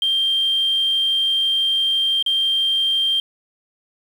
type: tone with dropouts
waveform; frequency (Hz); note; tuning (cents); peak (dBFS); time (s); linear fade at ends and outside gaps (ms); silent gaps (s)
sine; 3173; G7; +20; -15; 0.02-3.2; 2; 2.226-2.262
effects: tanh soft clip ceiling -11 dBFS + 7-bit

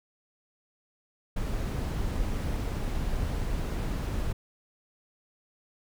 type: noise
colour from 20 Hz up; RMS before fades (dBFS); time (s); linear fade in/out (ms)
brown; -30; 1.36-4.33; 10
effects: none

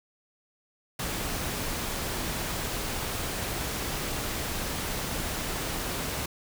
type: noise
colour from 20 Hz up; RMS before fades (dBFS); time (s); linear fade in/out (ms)
pink; -32; 0.99-6.26; 5
effects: none

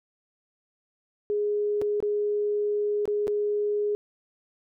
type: tone with dropouts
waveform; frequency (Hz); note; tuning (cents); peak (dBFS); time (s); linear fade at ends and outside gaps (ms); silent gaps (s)
sine; 415.3; G#4; 0; -23; 1.3-3.95; 0; 1.815-1.82 / 2.003-2.026 / 3.055-3.077 / 3.271-3.279
effects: none

